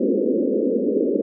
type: band-pass noise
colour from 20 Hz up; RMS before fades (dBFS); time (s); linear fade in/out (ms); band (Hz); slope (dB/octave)
white; -20; 0-1.22; 10; 200 to 530; 96
effects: none